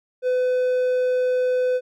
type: tone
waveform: triangle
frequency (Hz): 504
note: B4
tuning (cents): +35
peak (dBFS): -16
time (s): 0.22-1.81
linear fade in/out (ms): 50
effects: none